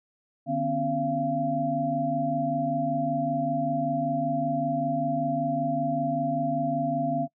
sine tone cluster, 150.7 / 249.3 / 274.5 / 684 Hz, D3 / B3 / C#4 / F5, +45 / +16 / -17 / -36 cents, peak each -32 / -31 / -31 / -27 dBFS, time 0.46-7.28 s, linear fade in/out 50 ms, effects noise-tail reverb RT60 0.1 s tail -21 dB re dry

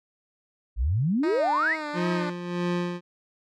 sine exponential sweep, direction up, 50.4 to 2311 Hz, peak -21 dBFS, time 0.76-1.77 s, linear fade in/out 50 ms
10% pulse tone with vibrato, 307.2 Hz, D#4, 22 cents flat, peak -22 dBFS, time 1.23-2.3 s, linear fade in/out 5 ms, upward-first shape sine, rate 2.6 Hz, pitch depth 71 cents each way
25% pulse tone with tremolo, 175.9 Hz, F3, 13 cents sharp, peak -20 dBFS, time 1.93-3.01 s, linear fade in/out 50 ms, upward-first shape sine, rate 1.6 Hz, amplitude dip 65%
effects low-pass 4000 Hz 12 dB/octave

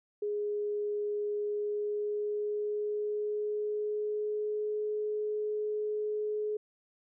sine tone with pitch glide, 415.3 to 423.5 Hz, G#4 to G#4, 0 to +34 cents, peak -30 dBFS, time 0.22-6.57 s, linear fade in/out 5 ms, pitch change +34 cents, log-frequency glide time 1.35-4.84 s, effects none

